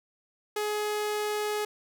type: tone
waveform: sawtooth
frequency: 420.6 Hz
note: G#4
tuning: 22 cents sharp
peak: -24 dBFS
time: 0.56-1.65 s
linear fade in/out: 5 ms
effects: none